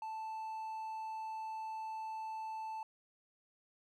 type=tone; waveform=triangle; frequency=880 Hz; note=A5; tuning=in tune; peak=-38 dBFS; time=0.02-2.83 s; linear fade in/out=2 ms; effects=none